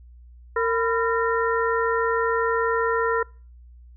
harmonic tone with a mistuned harmonic, 457.9 Hz, A#4, 31 cents flat, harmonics 1 / 2 / 3 / 4, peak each -22 / -27 / -26 / -29 dBFS, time 0.56-3.23 s, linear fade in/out 5 ms, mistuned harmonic 2, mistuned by +150 cents, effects noise-tail reverb RT60 0.4 s tail -26 dB re dry + added 60 Hz sine -44 dBFS peak until 3.96 s

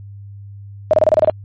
sine tone bursts, 622.3 Hz, D#5, in tune, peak -7 dBFS, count 8, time 0.91-1.298 s, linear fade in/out 0 ms, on 24 ms, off 28 ms, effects added 100 Hz sine -32 dBFS peak until 1.44 s + MP3 32 kbps

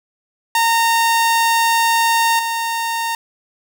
sawtooth tone with level steps, 919 Hz, A#5, 25 cents flat, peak -9 / -15 dBFS, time 0.55-3.15 s, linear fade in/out 2 ms, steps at 2.39 s, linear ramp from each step 2 ms, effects none

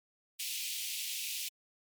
pink high-pass noise, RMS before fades -38 dBFS, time 0.39-1.49 s, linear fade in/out 10 ms, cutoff 2400 Hz, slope 48 dB/octave, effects MP3 96 kbps

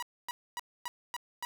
sawtooth tone bursts, 970 Hz, B5, 31 cents flat, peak -31 dBFS, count 6, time 0-1.45 s, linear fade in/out 0 ms, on 25 ms, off 260 ms, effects none

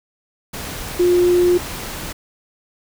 sine tone in noise, 354.8 Hz, F4, 27 cents sharp, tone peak -11 dBFS, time 0.99-1.58 s, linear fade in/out 10 ms, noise pink, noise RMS -29 dBFS, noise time 0.53-2.13 s, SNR +15 dB, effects none

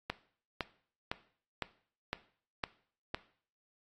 click train, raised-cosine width 0.3 ms, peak -17 dBFS, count 7, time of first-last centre 0.1-3.146 s, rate 1.97 Hz, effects noise-tail reverb RT60 0.5 s tail -17 dB re dry + AAC 32 kbps

